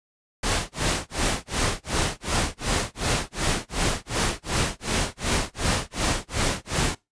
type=noise with tremolo; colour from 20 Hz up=pink; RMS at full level=-22 dBFS; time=0.43-6.95 s; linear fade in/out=5 ms; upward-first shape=sine; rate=2.7 Hz; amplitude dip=100%; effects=noise-tail reverb RT60 0.2 s tail -21 dB re dry + resampled to 22050 Hz